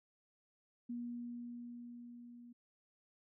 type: tone with level ramp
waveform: sine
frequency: 239.7 Hz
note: A#3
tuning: 48 cents sharp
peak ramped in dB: -39 to -53 dBFS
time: 0.89-2.53 s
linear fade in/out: 10 ms
effects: none